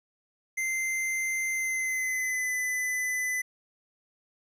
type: tone with pitch glide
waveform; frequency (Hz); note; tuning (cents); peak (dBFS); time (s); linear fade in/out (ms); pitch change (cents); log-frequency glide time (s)
square; 2080 to 2006; C7 to B6; -11 to +26; -28; 0.57-3.42; 10; -63; 1.52-2.54
effects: resampled to 32000 Hz + 11-bit